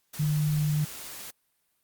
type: tone in noise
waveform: sine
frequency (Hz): 150.8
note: D3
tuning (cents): +46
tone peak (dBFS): -23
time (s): 0.19-0.85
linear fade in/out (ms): 10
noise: white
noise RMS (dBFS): -41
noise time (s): 0.13-1.31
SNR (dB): +15
effects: white hiss -73 dBFS RMS until 1.83 s + Opus 48 kbps